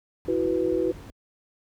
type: noise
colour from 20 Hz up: brown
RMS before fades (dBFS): -38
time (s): 0.25-1.1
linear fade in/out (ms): 0
type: chord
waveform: sine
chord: E suspended second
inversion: none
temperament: equal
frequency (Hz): 329.6 / 370 / 493.9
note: E4 / F#4 / B4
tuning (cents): 0 / 0 / 0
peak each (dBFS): -26 / -25 / -27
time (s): 0.28-0.92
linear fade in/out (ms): 5
effects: high-pass 60 Hz 12 dB/octave